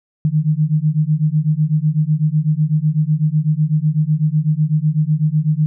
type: beating tone pair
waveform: sine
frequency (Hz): 149.6 / 157.6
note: D3 / D#3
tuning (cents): +32 / +23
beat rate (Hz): 8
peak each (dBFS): -16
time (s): 0.25-5.66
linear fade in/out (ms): 0
effects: none